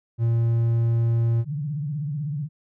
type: tone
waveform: triangle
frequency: 116 Hz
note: A#2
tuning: 8 cents flat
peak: -16 dBFS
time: 0.18-1.45 s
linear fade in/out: 50 ms
type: tone with vibrato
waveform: sine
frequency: 146.83 Hz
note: D3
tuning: in tune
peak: -25 dBFS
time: 1.45-2.49 s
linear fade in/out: 50 ms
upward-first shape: sine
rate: 16 Hz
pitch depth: 140 cents each way
effects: none